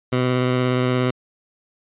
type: tone with vibrato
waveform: 15% pulse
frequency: 126.2 Hz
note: B2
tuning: 38 cents sharp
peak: -11 dBFS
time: 0.12-1.11 s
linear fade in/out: 10 ms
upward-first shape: square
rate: 17 Hz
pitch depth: 11 cents each way
effects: resampled to 8000 Hz